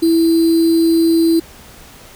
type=tone with sample-and-hold; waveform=sine; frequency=329.6 Hz; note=E4; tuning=in tune; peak=-9 dBFS; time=0.02-1.4 s; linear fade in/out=10 ms; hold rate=4410 Hz; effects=pink hiss -40 dBFS RMS until 2.15 s